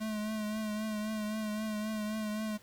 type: tone with vibrato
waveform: square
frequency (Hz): 214.5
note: A3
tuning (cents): -44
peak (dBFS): -34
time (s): 0-2.58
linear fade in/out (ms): 20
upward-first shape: triangle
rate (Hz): 3.8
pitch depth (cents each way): 40
effects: added 62 Hz sine -66 dBFS peak until 2.62 s + pink hiss -60 dBFS RMS until 2.62 s